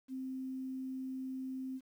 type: tone with quantisation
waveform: sine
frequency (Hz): 261.6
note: C4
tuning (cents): 0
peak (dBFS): -38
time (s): 0.08-1.81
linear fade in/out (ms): 50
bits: 11
effects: none